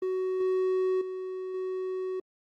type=tone with level steps; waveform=triangle; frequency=373.1 Hz; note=F#4; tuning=14 cents sharp; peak=-25 / -22 / -31 / -28 dBFS; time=0.02-2.2 s; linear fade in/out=5 ms; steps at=0.4 / 1.01 / 1.54 s; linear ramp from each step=5 ms; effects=Opus 24 kbps